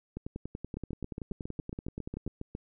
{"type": "two click trains", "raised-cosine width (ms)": 3, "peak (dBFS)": [-24, -24], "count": [23, 14], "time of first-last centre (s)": [[0.17, 2.265], [0.77, 2.551]], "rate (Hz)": [10.5, 7.3], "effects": []}